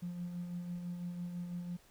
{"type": "tone with tremolo", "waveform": "triangle", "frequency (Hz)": 175.6, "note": "F3", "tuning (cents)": 10, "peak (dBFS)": -33, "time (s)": [0.02, 1.77], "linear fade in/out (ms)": 10, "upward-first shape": "sine", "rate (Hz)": 6, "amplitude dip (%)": 50, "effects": ["tanh soft clip ceiling -34 dBFS", "pink hiss -64 dBFS RMS until 1.9 s"]}